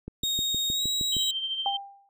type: click train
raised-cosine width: 3 ms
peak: -23 dBFS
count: 8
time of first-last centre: 0.08-1.167 s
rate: 6.44 Hz
type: tone with pitch glide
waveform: 35% pulse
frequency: 3729 to 3845 Hz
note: A#7 to B7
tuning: 0 to -47 cents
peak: -24 dBFS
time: 0.23-1.31 s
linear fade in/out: 5 ms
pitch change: +53 cents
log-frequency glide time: 0.7-0.85 s
type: tone with tremolo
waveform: sine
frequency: 3136 Hz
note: G7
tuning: in tune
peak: -26 dBFS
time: 1.12-1.77 s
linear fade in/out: 5 ms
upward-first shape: sine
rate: 13 Hz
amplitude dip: 50%
type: tone with exponential decay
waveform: sine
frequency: 796 Hz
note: G5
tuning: 26 cents sharp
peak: -23 dBFS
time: 1.66-2.09 s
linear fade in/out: 1 ms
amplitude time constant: 92 ms
effects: none